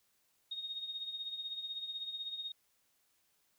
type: tone with tremolo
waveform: sine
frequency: 3721 Hz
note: A#7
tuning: 4 cents flat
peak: -36 dBFS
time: 0.51-2.52 s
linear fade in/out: 5 ms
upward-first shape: triangle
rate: 16 Hz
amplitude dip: 70%
effects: white hiss -75 dBFS RMS until 3.58 s